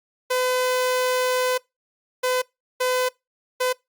sawtooth tone bursts at uneven times, 506 Hz, B4, 42 cents sharp, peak -16 dBFS, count 4, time 0.3-1.58 / 2.23-2.42 / 2.8-3.09 / 3.6-3.73 s, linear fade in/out 10 ms, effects noise-tail reverb RT60 0.2 s tail -23 dB re dry + Opus 48 kbps

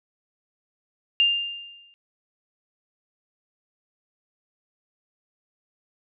sine tone with exponential decay, 2800 Hz, F7, 4 cents sharp, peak -14 dBFS, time 1.2-1.94 s, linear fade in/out 0 ms, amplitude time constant 160 ms, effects none

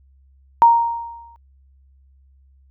sine tone with exponential decay, 932.3 Hz, A#5, in tune, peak -5 dBFS, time 0.62-1.36 s, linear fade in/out 0 ms, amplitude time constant 160 ms, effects added 67 Hz sine -50 dBFS peak until 2.7 s

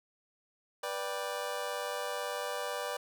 25% pulse chord, G major, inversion first, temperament just, 490 / 588 / 784 Hz, B4 / D5 / G5, -14 / +2 / 0 cents, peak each -35 / -34 / -38 dBFS, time 0.83-2.97 s, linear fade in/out 5 ms, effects none

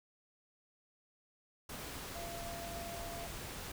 sine tone in noise, 683 Hz, F5, 39 cents flat, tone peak -45 dBFS, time 2.15-3.27 s, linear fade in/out 5 ms, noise pink, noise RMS -45 dBFS, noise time 1.69-3.72 s, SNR -3 dB, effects none

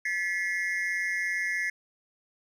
triangle tone cluster, 1727 / 1949 / 2132 Hz, A6 / B6 / C7, -33 / -23 / +32 cents, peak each -30 dBFS, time 0.05-1.7 s, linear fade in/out 5 ms, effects none

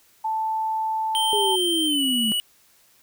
sine tone, 880 Hz, A5, in tune, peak -22 dBFS, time 0.24-1.56 s, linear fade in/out 10 ms
square tone with pitch glide, 3131 to 2938 Hz, G7 to F#7, -3 to -13 cents, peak -22 dBFS, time 1.15-2.4 s, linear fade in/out 0 ms, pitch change -110 cents, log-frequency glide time 1.86-2.03 s
sine linear sweep, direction down, 419.7 to 211.1 Hz, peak -23 dBFS, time 1.33-2.32 s, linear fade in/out 0 ms
effects white hiss -58 dBFS RMS until 3.02 s

